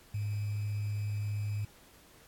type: tone with sample-and-hold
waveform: sine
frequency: 103.83 Hz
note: G#2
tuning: in tune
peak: -31 dBFS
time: 0.14-1.65 s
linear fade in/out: 5 ms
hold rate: 2450 Hz
effects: pink hiss -59 dBFS RMS until 2.27 s + AAC 64 kbps